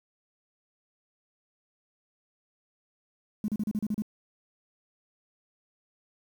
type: tone bursts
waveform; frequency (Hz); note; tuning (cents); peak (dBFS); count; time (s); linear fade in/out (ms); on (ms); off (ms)
triangle; 211.5; G#3; +32; -22; 8; 3.44-4.021; 2; 42; 35
effects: tanh soft clip ceiling -24 dBFS + 9-bit